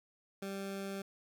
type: tone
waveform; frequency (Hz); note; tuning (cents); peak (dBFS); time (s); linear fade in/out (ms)
20% pulse; 196; G3; 0; -34; 0.42-1.02; 5
effects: none